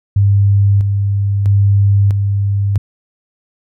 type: tone with tremolo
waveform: sine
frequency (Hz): 100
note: G2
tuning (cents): +35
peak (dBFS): -7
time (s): 0.16-2.78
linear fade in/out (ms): 5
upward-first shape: square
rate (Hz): 0.77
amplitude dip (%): 40
effects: none